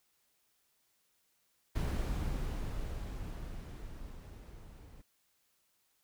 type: noise with level ramp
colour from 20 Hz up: brown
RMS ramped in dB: -32 to -53 dBFS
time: 1.75-5.02 s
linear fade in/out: 10 ms
effects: white hiss -75 dBFS RMS until 6.03 s